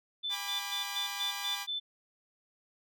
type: tone bursts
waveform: sine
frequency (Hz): 3520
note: A7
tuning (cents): 0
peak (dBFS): -32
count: 7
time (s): 0.23-1.8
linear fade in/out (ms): 20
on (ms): 130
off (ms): 110
type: chord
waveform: 10% pulse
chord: G# diminished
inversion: none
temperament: equal with one note detuned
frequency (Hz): 809.8 / 987.8 / 1174.7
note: G#5 / B5 / D6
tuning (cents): -44 / 0 / 0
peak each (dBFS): -32 / -32 / -33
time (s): 0.29-1.67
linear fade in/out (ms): 50
effects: none